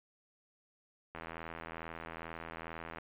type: click train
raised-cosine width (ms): 0.5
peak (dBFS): -28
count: 152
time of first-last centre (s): 1.15-2.985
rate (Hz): 82.3
effects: resampled to 8000 Hz